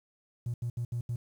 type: tone bursts at uneven times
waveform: triangle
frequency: 119.3 Hz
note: A#2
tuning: 41 cents sharp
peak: -27 dBFS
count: 5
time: 0.46-0.54 / 0.62-0.7 / 0.77-0.85 / 0.92-1.01 / 1.09-1.16 s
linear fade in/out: 5 ms
effects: tanh soft clip ceiling -27 dBFS + 10-bit